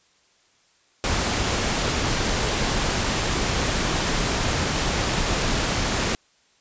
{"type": "noise", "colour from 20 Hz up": "pink", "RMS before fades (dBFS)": -23, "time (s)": [1.04, 6.15], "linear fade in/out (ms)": 0, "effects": ["white hiss -61 dBFS RMS until 6.6 s", "resampled to 16000 Hz"]}